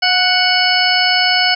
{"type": "harmonic tone with a mistuned harmonic", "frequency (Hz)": 740, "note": "F#5", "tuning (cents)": 0, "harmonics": [1, 2, 3, 4, 6, 7], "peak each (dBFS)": [-18, -18, -18, -18, -18, -18], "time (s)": [0.02, 1.55], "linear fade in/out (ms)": 10, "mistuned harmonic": 1, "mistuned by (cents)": -31, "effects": []}